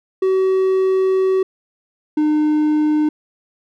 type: tone pair in turn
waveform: triangle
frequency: 378.8 / 303.6 Hz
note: F#4 / D#4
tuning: +41 / -42 cents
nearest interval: major third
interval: 383 cents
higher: first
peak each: -11 dBFS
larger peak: neither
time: 0.22-1.43 / 2.17-3.09 s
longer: first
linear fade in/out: 5 ms
effects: none